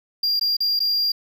triangle tone with dropouts, 4784 Hz, D8, 31 cents sharp, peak -17 dBFS, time 0.23-1.12 s, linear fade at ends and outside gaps 5 ms, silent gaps 0.396-0.411 / 0.568-0.604 / 0.793-0.802 s, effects none

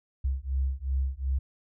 sine beating tone pair, 65.41 / 68.11 Hz, C2 / C#2, 0 / -30 cents, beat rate 2.7 Hz, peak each -29 dBFS, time 0.24-1.39 s, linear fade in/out 10 ms, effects none

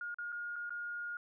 sine tone with dropouts, 1426 Hz, F6, 36 cents sharp, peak -38 dBFS, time 0.01-1.17 s, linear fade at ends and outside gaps 2 ms, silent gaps 0.144-0.185 / 0.321-0.325 / 0.559-0.562 / 0.695-0.705 s, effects none

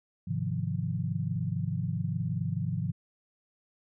sine chord, F minor seventh, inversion first, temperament equal, 103.83 / 130.81 / 155.56 / 174.61 Hz, Ab2 / C3 / Eb3 / F3, 0 / 0 / 0 / 0 cents, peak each -34 dBFS, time 0.27-2.92 s, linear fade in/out 10 ms, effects none

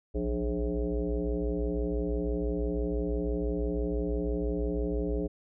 sine tone with frequency modulation, 180 Hz, F#3, 47 cents flat, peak -27 dBFS, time 0.14-5.28 s, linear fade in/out 20 ms, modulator 118 Hz, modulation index 2.8, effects none

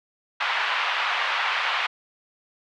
pink band-pass noise, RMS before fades -25 dBFS, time 0.4-1.87 s, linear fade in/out 10 ms, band 880 to 3300 Hz, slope 24 dB/octave, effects none

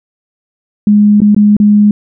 sine tone with dropouts, 207.7 Hz, G#3, in tune, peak -3 dBFS, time 0.87-1.91 s, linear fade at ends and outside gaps 2 ms, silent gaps 1.204-1.217 / 1.347-1.364 / 1.567-1.6 s, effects none

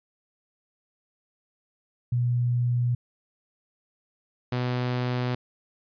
sine / sawtooth tone pair in turn, 121.7 / 124.33 Hz, B2 / B2, -25 / +12 cents, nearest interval unison, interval 37 cents, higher second, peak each -21 dBFS, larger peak neither, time 2.12-2.95 / 4.52-5.35 s, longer neither, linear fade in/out 5 ms, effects resampled to 11025 Hz

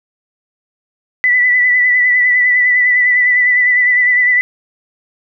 sine tone with vibrato, 1981 Hz, B6, 5 cents sharp, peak -8 dBFS, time 1.24-4.41 s, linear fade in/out 0 ms, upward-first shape sine, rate 9.9 Hz, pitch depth 31 cents each way, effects none

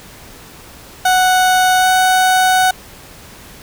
30% pulse tone with pitch glide, 740 to 744.7 Hz, F#5 to F#5, 0 to +11 cents, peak -7 dBFS, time 1.05-2.71 s, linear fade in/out 5 ms, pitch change +11 cents, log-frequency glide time 1.79-1.87 s, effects pink hiss -38 dBFS RMS until 3.62 s

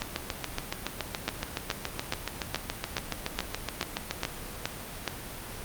two click trains, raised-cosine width 0.2 ms, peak -10 / -12 dBFS, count 10 / 31, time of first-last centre 1.28-5.077 / 0.02-4.251 s, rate 2.37 / 7.09 Hz, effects pink hiss -40 dBFS RMS until 5.64 s + Opus 48 kbps

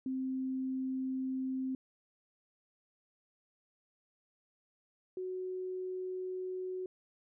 sine tone pair in turn, 261.6 / 370 Hz, C4 / F#4, 0 / 0 cents, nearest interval tritone, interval 600 cents, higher second, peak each -33 / -36 dBFS, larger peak first, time 0.06-1.75 / 5.17-6.86 s, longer neither, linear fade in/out 2 ms, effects none

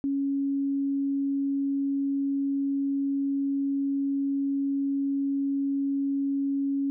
sine tone, 277.2 Hz, C#4, in tune, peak -24 dBFS, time 0.04-6.9 s, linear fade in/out 0 ms, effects none

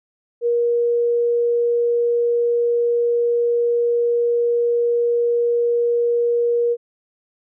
sine tone, 474.4 Hz, A#4, 30 cents sharp, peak -15 dBFS, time 0.41-6.77 s, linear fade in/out 50 ms, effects none

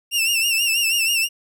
sawtooth tone with vibrato, 2733 Hz, F7, 38 cents flat, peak -14 dBFS, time 0.11-1.29 s, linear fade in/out 50 ms, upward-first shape sine, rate 6.2 Hz, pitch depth 75 cents each way, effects none

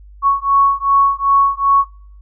sine beating tone pair, 1108.7 / 1111.3 Hz, C#6 / C#6, 0 / +4 cents, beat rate 2.6 Hz, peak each -13 dBFS, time 0.22-1.85 s, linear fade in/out 50 ms, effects noise-tail reverb RT60 0.6 s tail -26 dB re dry + added 50 Hz sine -37 dBFS peak until 2.21 s

